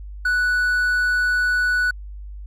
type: tone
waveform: triangle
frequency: 1480 Hz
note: F#6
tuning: in tune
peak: -15 dBFS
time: 0.25-1.91 s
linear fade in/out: 5 ms
effects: added 50 Hz sine -32 dBFS peak until 2.46 s